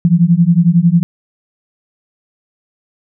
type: beating tone pair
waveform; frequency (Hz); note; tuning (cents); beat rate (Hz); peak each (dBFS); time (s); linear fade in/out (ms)
sine; 165.7 / 176.7; E3 / F3; +9 / +21; 11; -10; 0.05-1.03; 0
effects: none